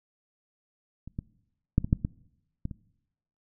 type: clicks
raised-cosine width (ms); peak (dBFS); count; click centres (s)
5; -28 / -20 / -8 / -18 / -8 / -15 / -19 / -26; 8; 1.076 / 1.189 / 1.781 / 1.845 / 1.929 / 2.049 / 2.654 / 2.712
effects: noise-tail reverb RT60 0.9 s tail -22 dB re dry